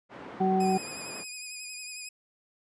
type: band-pass noise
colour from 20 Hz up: pink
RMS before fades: -44 dBFS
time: 0.09-1.25 s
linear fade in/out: 50 ms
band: 210 to 1600 Hz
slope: 12 dB/octave
type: harmonic tone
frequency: 189 Hz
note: F#3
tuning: 37 cents sharp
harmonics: 1 / 2 / 4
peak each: -26 / -28 / -26 dBFS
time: 0.4-0.78 s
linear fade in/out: 10 ms
type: tone with vibrato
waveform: 10% pulse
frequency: 2489 Hz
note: D#7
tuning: in tune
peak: -29 dBFS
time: 0.6-2.09 s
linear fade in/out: 5 ms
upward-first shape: sine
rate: 11 Hz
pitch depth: 37 cents each way
effects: resampled to 22050 Hz